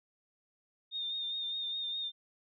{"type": "tone with vibrato", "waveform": "sine", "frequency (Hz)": 3654, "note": "A#7", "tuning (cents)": -35, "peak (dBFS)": -34, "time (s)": [0.91, 2.12], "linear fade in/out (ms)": 50, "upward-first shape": "sine", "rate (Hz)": 4.9, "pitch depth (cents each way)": 32, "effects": []}